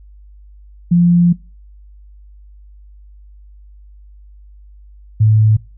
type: tone pair in turn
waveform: sine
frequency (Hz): 173.7 / 108.46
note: F3 / A2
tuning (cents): -9 / -24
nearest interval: minor sixth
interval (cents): 815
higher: first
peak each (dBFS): -7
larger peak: neither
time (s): 0.91-1.33 / 5.2-5.57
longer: first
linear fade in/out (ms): 10
effects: noise-tail reverb RT60 0.3 s tail -22 dB re dry + added 50 Hz sine -38 dBFS peak until 5.77 s